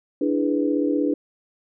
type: chord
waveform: sine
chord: E dominant seventh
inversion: third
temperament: equal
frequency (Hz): 293.7 / 329.6 / 415.3 / 493.9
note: D4 / E4 / G#4 / B4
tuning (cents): 0 / 0 / 0 / 0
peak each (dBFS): -21 / -26 / -27 / -27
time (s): 0.21-1.14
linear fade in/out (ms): 5
effects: none